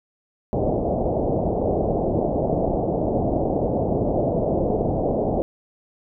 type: low-pass noise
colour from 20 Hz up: white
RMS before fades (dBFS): -22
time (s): 0.53-5.42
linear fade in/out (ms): 0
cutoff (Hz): 710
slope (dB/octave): 48
effects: none